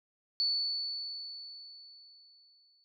sine tone with exponential decay, 4461 Hz, C#8, 10 cents sharp, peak -26 dBFS, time 0.4-2.84 s, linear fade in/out 0 ms, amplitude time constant 530 ms, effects none

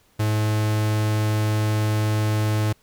45% pulse tone, 107.1 Hz, A2, 46 cents flat, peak -19 dBFS, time 0.19-2.73 s, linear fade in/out 10 ms, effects pink hiss -60 dBFS RMS until 2.82 s

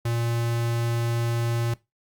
square tone, 117.2 Hz, A#2, 10 cents sharp, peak -24 dBFS, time 0.05-1.74 s, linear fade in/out 5 ms, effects noise-tail reverb RT60 0.2 s tail -19 dB re dry + Opus 48 kbps

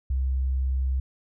sine tone, 65.5 Hz, C2, 2 cents sharp, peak -22 dBFS, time 0.1-1 s, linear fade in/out 5 ms, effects none

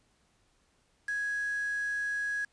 sine tone with quantisation, 1663 Hz, G#6, 2 cents sharp, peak -30 dBFS, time 1.08-2.45 s, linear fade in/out 5 ms, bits 7, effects pink hiss -70 dBFS RMS until 2.52 s + resampled to 22050 Hz

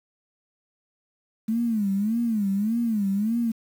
sine tone with vibrato, 214.6 Hz, A3, 43 cents flat, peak -21 dBFS, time 1.48-3.52 s, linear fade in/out 10 ms, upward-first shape sine, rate 1.7 Hz, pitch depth 170 cents each way, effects 8-bit

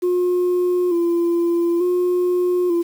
sine tone with vibrato, 350 Hz, F4, 4 cents sharp, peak -13 dBFS, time 0.02-2.83 s, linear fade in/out 20 ms, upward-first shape square, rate 0.56 Hz, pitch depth 41 cents each way, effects tanh soft clip ceiling -14 dBFS + 7-bit

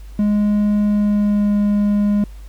triangle tone with pitch glide, 207.7 to 205.6 Hz, G#3 to G#3, 0 to -17 cents, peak -11 dBFS, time 0.19-2.24 s, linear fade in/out 2 ms, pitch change -17 cents, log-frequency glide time 0.83-1.56 s, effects added 50 Hz sine -32 dBFS peak until 2.48 s + pink hiss -51 dBFS RMS until 2.48 s

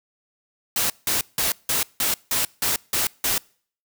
white noise bursts, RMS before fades -22 dBFS, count 9, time 0.76-3.38 s, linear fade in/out 2 ms, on 140 ms, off 170 ms, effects noise-tail reverb RT60 0.5 s tail -26 dB re dry

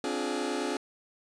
sawtooth chord, D half-diminished seventh, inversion third, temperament just, 264.3 / 293.7 / 352.4 / 422.9 Hz, C4 / D4 / F4 / Ab4, +18 / 0 / +16 / +31 cents, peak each -31 dBFS, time 0.04-0.77 s, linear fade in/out 2 ms, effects resampled to 22050 Hz

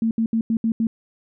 sine tone bursts at uneven times, 225.9 Hz, A3, 46 cents sharp, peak -17 dBFS, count 6, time 0.02-0.11 / 0.18-0.26 / 0.33-0.41 / 0.5-0.57 / 0.64-0.72 / 0.8-0.87 s, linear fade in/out 2 ms, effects none

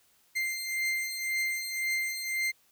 40% pulse beating tone pair, 2093 / 2094.9 Hz, C7 / C7, 0 / +2 cents, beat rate 1.9 Hz, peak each -30 / -34 dBFS, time 0.35-2.52 s, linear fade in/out 20 ms, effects white hiss -66 dBFS RMS until 2.71 s

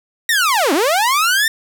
sawtooth linear two-way sweep, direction down then up, 1913 to 259.7 to 1829 Hz, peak -9 dBFS, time 0.29-1.48 s, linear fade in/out 2 ms, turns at 0.73 s, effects none

